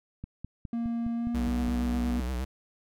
click train, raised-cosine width 5 ms, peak -25 dBFS, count 8, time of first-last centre 0.24-1.683 s, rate 4.85 Hz
triangle tone with pitch glide, 233.1 to 241.6 Hz, A#3 to B3, 0 to -38 cents, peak -26 dBFS, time 0.73-2.2 s, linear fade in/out 2 ms, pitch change +62 cents, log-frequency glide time 1.15-1.51 s
square tone with vibrato, 63 Hz, B1, 35 cents sharp, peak -30 dBFS, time 1.34-2.45 s, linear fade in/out 10 ms, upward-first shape sine, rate 8.5 Hz, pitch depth 83 cents each way
effects none

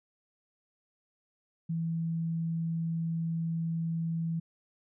sine tone, 164.81 Hz, E3, in tune, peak -29 dBFS, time 1.69-4.4 s, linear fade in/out 10 ms, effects none

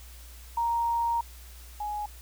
sine tone pair in turn, 934 / 835.5 Hz, A#5 / G#5, +3 / +10 cents, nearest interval major second, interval 193 cents, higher first, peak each -24 / -30 dBFS, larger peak first, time 0.57-1.21 / 1.8-2.06 s, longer first, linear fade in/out 5 ms, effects added 60 Hz sine -45 dBFS peak until 2.21 s + white hiss -52 dBFS RMS until 2.21 s

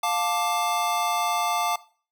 square chord, D minor, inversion first, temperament just, 704.8 / 881 / 1174.7 Hz, F5 / A5 / D6, +16 / +2 / 0 cents, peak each -28 dBFS, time 0.03-1.76 s, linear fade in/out 5 ms, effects noise-tail reverb RT60 0.4 s tail -18 dB re dry

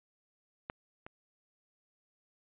clicks, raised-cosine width 0.5 ms, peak -22 / -30 dBFS, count 2, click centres 0.699 / 1.065 s, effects resampled to 8000 Hz

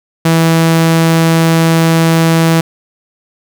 sawtooth tone, 163.9 Hz, E3, 10 cents flat, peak -3 dBFS, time 0.25-2.61 s, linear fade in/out 5 ms, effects none

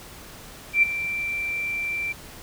sine tone with ADSR envelope, 2349 Hz, D7, in tune, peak -12 dBFS, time 0.73-2.13 s, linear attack 96 ms, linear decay 14 ms, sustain -13 dB, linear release 15 ms, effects pink hiss -43 dBFS RMS until 2.42 s

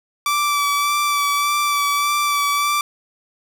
sawtooth tone with vibrato, 1160 Hz, D6, 22 cents flat, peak -13 dBFS, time 0.26-2.81 s, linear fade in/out 2 ms, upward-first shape sine, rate 1.7 Hz, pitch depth 20 cents each way, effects none

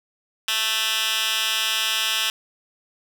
10% pulse tone with high-pass filter, 220 Hz, A3, in tune, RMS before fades -23 dBFS, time 0.48-2.3 s, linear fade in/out 2 ms, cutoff 2500 Hz, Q 2.2, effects none

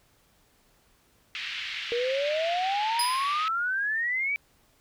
pink band-pass noise, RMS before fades -35 dBFS, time 1.35-3.48 s, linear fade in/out 0 ms, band 2000 to 3600 Hz, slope 24 dB/octave
sine exponential sweep, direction up, 466.2 to 2328 Hz, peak -25 dBFS, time 1.92-4.36 s, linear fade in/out 0 ms
25% pulse tone with exponential decay, 4978 Hz, D#8, in tune, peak -19 dBFS, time 2.99-3.44 s, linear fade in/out 5 ms, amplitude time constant 97 ms
effects pink hiss -64 dBFS RMS until 4.8 s

